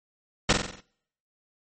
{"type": "noise with echo", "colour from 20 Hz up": "pink", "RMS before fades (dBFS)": -19, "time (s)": [0.49, 0.53], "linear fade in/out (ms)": 5, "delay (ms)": 46, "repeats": 6, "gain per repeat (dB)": -5, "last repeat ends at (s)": 0.806, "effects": ["noise-tail reverb RT60 0.7 s tail -26 dB re dry", "MP3 32 kbps"]}